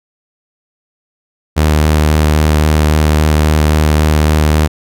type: tone with vibrato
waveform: sawtooth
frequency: 76.6 Hz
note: D#2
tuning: 27 cents flat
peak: -4 dBFS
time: 1.56-4.68 s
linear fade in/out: 20 ms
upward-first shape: square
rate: 3.7 Hz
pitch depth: 10 cents each way
effects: none